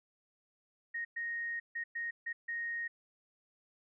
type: tone bursts at uneven times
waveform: sine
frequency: 1864.7 Hz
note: A#6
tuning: in tune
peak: -35 dBFS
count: 6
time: 0.94-1.05 / 1.16-1.6 / 1.75-1.84 / 1.95-2.11 / 2.26-2.33 / 2.48-2.88 s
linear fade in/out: 10 ms
effects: none